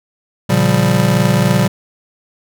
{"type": "chord", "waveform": "square", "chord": "G half-diminished seventh", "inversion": "first", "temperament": "just", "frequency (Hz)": [117.6, 141.12, 176.4, 196], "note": ["Bb2", "Db3", "F3", "G3"], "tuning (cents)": [16, 31, 18, 0], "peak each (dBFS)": -17, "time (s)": [0.49, 1.68], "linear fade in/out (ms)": 10, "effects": []}